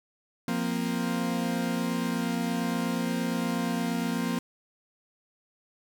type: chord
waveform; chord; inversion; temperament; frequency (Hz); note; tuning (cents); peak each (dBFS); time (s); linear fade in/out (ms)
40% pulse; F suspended fourth; none; equal; 174.61 / 233.1 / 261.6; F3 / Bb3 / C4; 0 / 0 / 0; -31 / -29 / -32; 0.48-4.39; 2
effects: none